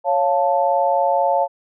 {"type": "chord", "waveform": "sine", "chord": "Db augmented", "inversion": "none", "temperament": "equal", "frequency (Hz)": [554.4, 698.5, 880], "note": ["Db5", "F5", "A5"], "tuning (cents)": [0, 0, 0], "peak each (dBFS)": -19, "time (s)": [0.04, 1.48], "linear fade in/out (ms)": 50, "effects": []}